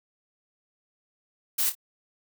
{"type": "noise with echo", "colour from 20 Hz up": "blue", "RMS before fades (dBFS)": -25, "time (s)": [1.58, 1.7], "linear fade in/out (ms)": 10, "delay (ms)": 26, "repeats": 2, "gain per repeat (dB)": -10, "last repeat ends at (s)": 1.752, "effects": []}